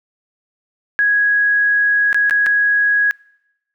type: tone with dropouts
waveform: sine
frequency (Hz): 1661.2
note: G#6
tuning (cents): 0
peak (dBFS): -11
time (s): 0.99-3.11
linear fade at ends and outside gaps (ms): 0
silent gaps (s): 2.129-2.145 / 2.297-2.309 / 2.462-2.466
effects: noise-tail reverb RT60 0.9 s tail -26 dB re dry